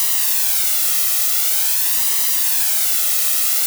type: noise with flanger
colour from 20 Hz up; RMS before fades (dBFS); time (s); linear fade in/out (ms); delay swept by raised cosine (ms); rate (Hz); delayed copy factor
blue; -17; 0-3.66; 0; 1 to 1.56; 0.46; +0.6
effects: none